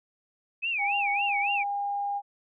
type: tone with vibrato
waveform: sine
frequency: 2489 Hz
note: D#7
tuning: in tune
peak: -26 dBFS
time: 0.62-1.64 s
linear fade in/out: 20 ms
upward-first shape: sine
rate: 3.6 Hz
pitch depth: 200 cents each way
type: tone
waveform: sine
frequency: 808 Hz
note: G#5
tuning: 48 cents flat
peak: -27 dBFS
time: 0.78-2.22 s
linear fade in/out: 50 ms
effects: none